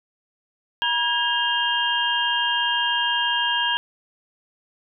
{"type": "tone cluster", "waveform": "sine", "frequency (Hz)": [959, 1640, 2823, 3183], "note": ["A#5", "G#6", "F7", "G7"], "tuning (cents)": [49, -22, 18, 26], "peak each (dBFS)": -25, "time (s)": [0.82, 3.77], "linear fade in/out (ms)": 0, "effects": []}